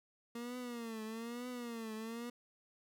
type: tone with vibrato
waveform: 30% pulse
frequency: 233.1 Hz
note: A#3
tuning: in tune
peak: -39 dBFS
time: 0.35-2.3 s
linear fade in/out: 5 ms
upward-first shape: triangle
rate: 1.1 Hz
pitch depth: 130 cents each way
effects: none